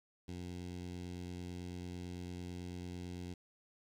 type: tone with notch filter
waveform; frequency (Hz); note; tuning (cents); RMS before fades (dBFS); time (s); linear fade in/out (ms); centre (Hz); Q
15% pulse; 89; F2; +33; -45; 0.28-3.34; 5; 1200; 0.65
effects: low-pass 8000 Hz 12 dB/octave + 11-bit